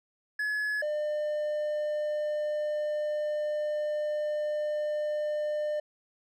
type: tone pair in turn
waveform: triangle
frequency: 1700 / 601 Hz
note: G#6 / D5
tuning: +40 / +40 cents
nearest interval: octave + tritone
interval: 1800 cents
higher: first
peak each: -26 dBFS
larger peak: neither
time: 0.39-0.82 / 0.82-5.8 s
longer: second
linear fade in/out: 5 ms
effects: none